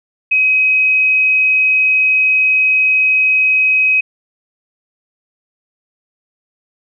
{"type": "tone", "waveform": "sine", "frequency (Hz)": 2533, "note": "D#7", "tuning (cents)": 30, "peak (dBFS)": -9, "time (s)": [0.31, 4.01], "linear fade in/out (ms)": 10, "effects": []}